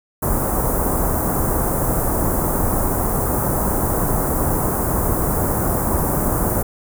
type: band-stop noise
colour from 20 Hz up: pink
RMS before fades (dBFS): -19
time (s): 0.22-6.63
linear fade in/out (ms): 10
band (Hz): 1200 to 9600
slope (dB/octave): 24
effects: none